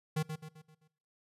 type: tone with echo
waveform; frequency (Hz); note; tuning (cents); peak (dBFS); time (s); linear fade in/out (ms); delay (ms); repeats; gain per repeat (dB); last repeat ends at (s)
square; 155.56; D#3; 0; -30; 0.16-0.23; 10; 130; 5; -7; 0.88
effects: noise-tail reverb RT60 0.7 s tail -22 dB re dry + resampled to 32000 Hz